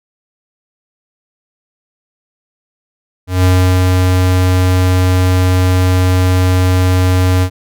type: tone with ADSR envelope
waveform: square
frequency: 91.8 Hz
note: F#2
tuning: 13 cents flat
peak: -7 dBFS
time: 3.27-7.5 s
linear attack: 170 ms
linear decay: 350 ms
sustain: -2 dB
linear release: 73 ms
effects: none